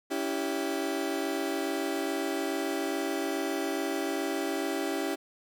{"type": "chord", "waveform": "30% pulse", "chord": "C# diminished", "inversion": "none", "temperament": "equal with one note detuned", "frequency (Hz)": [282.5, 329.6, 392], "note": ["C#4", "E4", "G4"], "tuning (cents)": [33, 0, 0], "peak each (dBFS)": -31, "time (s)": [0.1, 5.16], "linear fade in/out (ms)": 20, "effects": []}